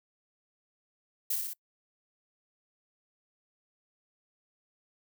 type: noise with echo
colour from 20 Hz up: violet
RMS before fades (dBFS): -30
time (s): 1.3-1.36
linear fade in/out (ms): 5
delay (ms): 58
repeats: 3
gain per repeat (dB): -3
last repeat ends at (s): 1.534
effects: noise-tail reverb RT60 0.1 s tail -25 dB re dry